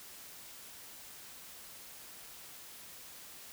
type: silence
effects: white hiss -51 dBFS RMS until 3.52 s